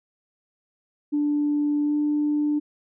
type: tone with pitch glide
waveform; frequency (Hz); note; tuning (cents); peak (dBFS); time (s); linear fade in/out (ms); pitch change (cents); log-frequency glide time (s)
sine; 293.7 to 296.6; D4 to D4; 0 to +17; -19; 1.12-2.6; 20; +17; 1.83-1.95
effects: tanh soft clip ceiling -15 dBFS